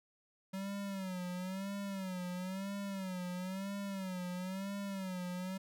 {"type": "tone with vibrato", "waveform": "square", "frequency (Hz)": 189.4, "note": "F#3", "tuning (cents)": 41, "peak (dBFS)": -39, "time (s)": [0.53, 5.58], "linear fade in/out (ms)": 10, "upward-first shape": "sine", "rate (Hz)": 1, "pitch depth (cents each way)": 98, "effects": []}